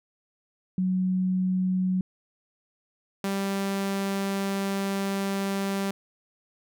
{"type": "tone pair in turn", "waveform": ["sine", "sawtooth"], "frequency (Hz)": [185.2, 196.43], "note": ["F#3", "G3"], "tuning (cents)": [2, 4], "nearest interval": "minor second", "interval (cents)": 102, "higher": "second", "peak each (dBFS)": [-22, -22], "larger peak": "neither", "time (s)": [[0.78, 2.01], [3.24, 5.91]], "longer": "second", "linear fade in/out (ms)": 2, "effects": []}